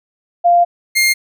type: tone pair in turn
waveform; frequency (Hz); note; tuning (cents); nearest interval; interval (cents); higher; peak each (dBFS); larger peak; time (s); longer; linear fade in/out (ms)
sine / sawtooth; 696 / 2120; F5 / C7; -6 / +22; octave + perfect fifth; 1928; second; -7 / -7; neither; 0.44-0.65 / 0.95-1.14; first; 20
effects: none